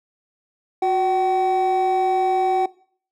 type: tone pair together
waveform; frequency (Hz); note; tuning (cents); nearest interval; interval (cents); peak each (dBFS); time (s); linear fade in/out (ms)
triangle; 365.6 / 761; F#4 / F#5; -21 / +48; octave + minor second; 1269; -19 / -16; 0.82-2.66; 5
effects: noise-tail reverb RT60 0.5 s tail -21 dB re dry + tanh soft clip ceiling -8 dBFS